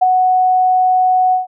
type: tone with ADSR envelope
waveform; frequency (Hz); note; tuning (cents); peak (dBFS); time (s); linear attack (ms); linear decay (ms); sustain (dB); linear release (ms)
sine; 740; F#5; 0; -5; 0.01-1.47; 17; 16; -4; 140
effects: none